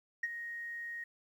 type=tone with ADSR envelope; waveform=sine; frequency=1871 Hz; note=A#6; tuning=6 cents sharp; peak=-28 dBFS; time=0.23-1.04 s; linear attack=6 ms; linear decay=34 ms; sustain=-11 dB; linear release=5 ms; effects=tanh soft clip ceiling -27 dBFS + 11-bit